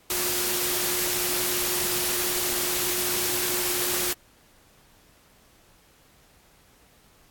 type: tone in noise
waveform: sine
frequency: 358.4 Hz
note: F4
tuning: 45 cents sharp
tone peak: -34 dBFS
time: 0.1-4.13 s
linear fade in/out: 2 ms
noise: white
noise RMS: -26 dBFS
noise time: 0.1-4.13 s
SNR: -11 dB
effects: pink hiss -58 dBFS RMS until 7.3 s + AAC 64 kbps